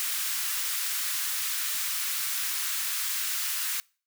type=high-pass noise; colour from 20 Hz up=white; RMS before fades=-30 dBFS; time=0-3.8 s; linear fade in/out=0 ms; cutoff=1200 Hz; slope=24 dB/octave; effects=noise-tail reverb RT60 0.4 s tail -26 dB re dry